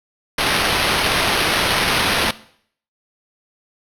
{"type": "noise with sample-and-hold", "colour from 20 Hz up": "white", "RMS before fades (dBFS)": -18, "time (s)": [0.38, 2.31], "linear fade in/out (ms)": 5, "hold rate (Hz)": 7350, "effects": ["noise-tail reverb RT60 0.6 s tail -18 dB re dry", "low-pass 12000 Hz 12 dB/octave"]}